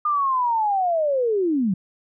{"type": "linear sweep", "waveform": "sine", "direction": "down", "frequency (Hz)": [1219, 174.61], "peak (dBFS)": -18, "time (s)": [0.05, 1.74], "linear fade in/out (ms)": 5, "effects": []}